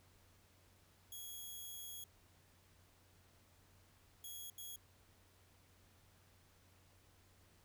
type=tone bursts at uneven times; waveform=5% pulse; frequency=3322 Hz; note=G#7; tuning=in tune; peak=-39 dBFS; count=3; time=1.12-2.04 / 4.24-4.5 / 4.58-4.76 s; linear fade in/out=2 ms; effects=added 91 Hz sine -70 dBFS peak until 7.64 s + pink hiss -70 dBFS RMS until 7.64 s